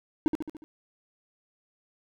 triangle tone with echo, 309.5 Hz, D#4, 9 cents flat, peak -17 dBFS, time 0.26-0.28 s, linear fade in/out 0 ms, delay 72 ms, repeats 5, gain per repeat -5 dB, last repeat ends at 0.64 s, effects none

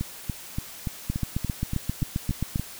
two click trains, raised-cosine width 5 ms, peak -15 / -13 dBFS, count 10 / 12, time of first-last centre 0.01-2.596 / 1.1-2.559 s, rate 3.48 / 7.54 Hz, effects white hiss -42 dBFS RMS until 2.79 s

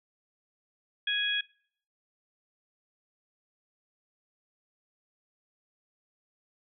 harmonic tone, 830.6 Hz, G#5, in tune, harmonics 2 / 3 / 4, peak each -31 / -34 / -29 dBFS, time 1.07-1.41 s, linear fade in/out 5 ms, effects noise-tail reverb RT60 0.6 s tail -24 dB re dry

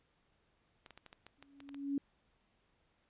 clicks, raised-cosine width 0.2 ms, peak -34 dBFS, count 10, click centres 0.862 / 0.907 / 0.976 / 1.063 / 1.129 / 1.266 / 1.426 / 1.604 / 1.691 / 1.745 s
sine tone with exponential growth, 280 Hz, C#4, 18 cents sharp, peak -30 dBFS, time 1.38-1.98 s, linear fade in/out 2 ms, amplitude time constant 130 ms
effects pink hiss -75 dBFS RMS until 3.09 s + resampled to 8000 Hz

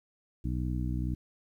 harmonic tone, 61.8 Hz, B1, 2 cents sharp, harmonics 1 / 2 / 3 / 4 / 5, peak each -32 / -34 / -38 / -40 / -40 dBFS, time 0.44-1.15 s, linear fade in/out 10 ms, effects 11-bit

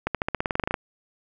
accelerating click train, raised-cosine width 0.5 ms, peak -9 dBFS, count 14, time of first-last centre 0.07-0.742 s, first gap 77 ms, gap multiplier 0.93, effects none

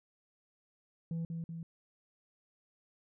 sine tone with echo, 165.6 Hz, E3, 8 cents sharp, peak -31 dBFS, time 1.11-1.25 s, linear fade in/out 2 ms, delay 190 ms, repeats 2, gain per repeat -4 dB, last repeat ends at 1.63 s, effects tanh soft clip ceiling -33 dBFS

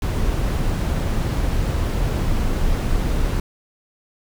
brown noise, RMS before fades -20 dBFS, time 0.02-3.4 s, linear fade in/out 2 ms, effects none

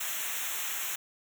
white noise with comb filter, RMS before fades -34 dBFS, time 0-0.96 s, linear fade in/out 10 ms, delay 0.21 ms, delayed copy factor -0.95, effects none

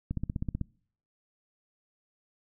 click train, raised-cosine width 5 ms, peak -19 dBFS, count 9, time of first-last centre 0.11-0.613 s, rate 15.9 Hz, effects noise-tail reverb RT60 0.6 s tail -26 dB re dry

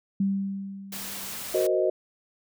sine tone with exponential decay, 196 Hz, G3, in tune, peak -20 dBFS, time 0.2-1.63 s, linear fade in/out 5 ms, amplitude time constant 310 ms
white noise, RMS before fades -36 dBFS, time 0.92-1.67 s, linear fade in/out 5 ms
sine chord, C half-diminished seventh, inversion second, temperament equal, 370 / 466.2 / 523.3 / 622.3 Hz, Gb4 / Bb4 / C5 / Eb5, 0 / 0 / 0 / 0 cents, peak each -25 / -30 / -28 / -25 dBFS, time 1.54-1.9 s, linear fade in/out 5 ms
effects none

